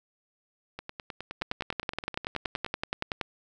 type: two click trains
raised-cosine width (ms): 0.3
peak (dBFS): -13 / -21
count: 20 / 19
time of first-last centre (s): 1.42-3.212 / 0.79-2.663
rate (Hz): 10.6 / 9.61
effects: none